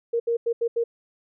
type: tone bursts at uneven times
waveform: sine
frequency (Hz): 466.6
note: A#4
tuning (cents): +2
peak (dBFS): -20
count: 5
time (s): 0.13-0.2 / 0.27-0.37 / 0.46-0.53 / 0.61-0.68 / 0.76-0.84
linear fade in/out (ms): 10
effects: none